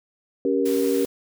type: chord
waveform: sine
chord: G diminished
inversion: second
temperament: equal with one note detuned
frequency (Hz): 277.2 / 392 / 472.4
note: Db4 / G4 / Bb4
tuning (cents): 0 / 0 / +23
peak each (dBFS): -23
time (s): 0.45-1.05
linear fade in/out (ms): 2
type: noise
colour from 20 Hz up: white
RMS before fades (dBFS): -36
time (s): 0.65-1.06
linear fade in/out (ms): 10
effects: none